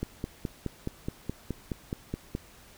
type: click train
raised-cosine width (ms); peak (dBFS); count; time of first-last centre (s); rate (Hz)
3; -18; 12; 0.03-2.351; 4.74
effects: pink hiss -54 dBFS RMS until 2.77 s